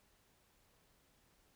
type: silence
effects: pink hiss -72 dBFS RMS until 1.55 s